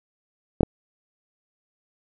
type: clicks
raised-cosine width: 2 ms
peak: -5 dBFS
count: 2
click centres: 0.608 / 0.632 s
effects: none